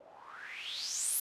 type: noise with low-pass filter sweep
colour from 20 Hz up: blue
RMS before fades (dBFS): -39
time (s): 0-1.2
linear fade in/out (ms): 5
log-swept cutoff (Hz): 550 to 12000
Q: 6.4
effects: resampled to 32000 Hz